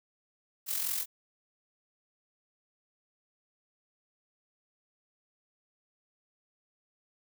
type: noise with amplitude modulation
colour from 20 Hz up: blue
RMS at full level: -30 dBFS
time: 0.66-1.06 s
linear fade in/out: 50 ms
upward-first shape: sine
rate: 44.2 Hz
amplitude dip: 60%
effects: none

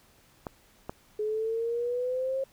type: clicks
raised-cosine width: 1 ms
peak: -20 dBFS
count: 2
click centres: 0.468 / 0.895 s
type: exponential sweep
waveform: sine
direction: up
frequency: 422.1 to 540 Hz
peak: -27 dBFS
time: 1.19-2.44 s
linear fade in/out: 5 ms
effects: pink hiss -61 dBFS RMS until 2.52 s

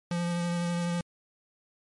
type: tone with vibrato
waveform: square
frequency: 173 Hz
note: F3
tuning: 16 cents flat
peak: -28 dBFS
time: 0.11-1.01 s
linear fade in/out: 2 ms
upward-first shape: triangle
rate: 12 Hz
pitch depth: 17 cents each way
effects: MP3 48 kbps

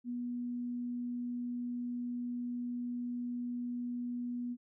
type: tone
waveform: sine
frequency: 243.2 Hz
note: B3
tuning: 26 cents flat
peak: -35 dBFS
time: 0.04-4.57 s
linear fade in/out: 50 ms
effects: none

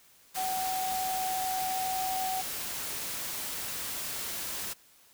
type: tone in noise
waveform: sine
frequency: 752 Hz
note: F#5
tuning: 28 cents sharp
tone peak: -30 dBFS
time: 0.36-2.42 s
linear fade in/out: 20 ms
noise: white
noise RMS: -36 dBFS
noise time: 0.34-4.74 s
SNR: +3 dB
effects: white hiss -60 dBFS RMS until 5.13 s

